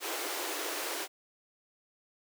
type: high-pass noise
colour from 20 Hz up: pink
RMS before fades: -36 dBFS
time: 0-1.08 s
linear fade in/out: 50 ms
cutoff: 300 Hz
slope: 96 dB/octave
effects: none